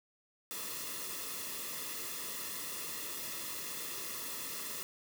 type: noise with comb filter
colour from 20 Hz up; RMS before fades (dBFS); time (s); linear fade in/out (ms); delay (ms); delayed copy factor
white; -41; 0.51-4.83; 0; 1.3; -0.7
effects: none